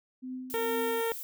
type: tone with tremolo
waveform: sine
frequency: 256.1 Hz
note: C4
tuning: 37 cents flat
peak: -34 dBFS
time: 0.22-1.02 s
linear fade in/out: 20 ms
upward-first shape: triangle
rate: 2.2 Hz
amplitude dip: 75%
type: noise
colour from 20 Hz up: violet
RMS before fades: -40 dBFS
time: 0.5-1.23 s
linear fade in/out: 0 ms
type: harmonic tone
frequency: 457.9 Hz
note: A#4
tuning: 31 cents flat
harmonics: 1 / 2 / 3 / 4 / 5 / 6 / 7 / 8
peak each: -29 / -36 / -41 / -41 / -45 / -49 / -46 / -51 dBFS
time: 0.54-1.12 s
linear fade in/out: 0 ms
effects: none